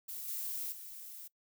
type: noise with level steps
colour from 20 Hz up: violet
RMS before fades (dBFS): -43 / -39 / -48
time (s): 0.08-1.28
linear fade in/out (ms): 10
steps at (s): 0.28 / 0.72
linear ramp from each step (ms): 2
effects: noise-tail reverb RT60 0.1 s tail -21 dB re dry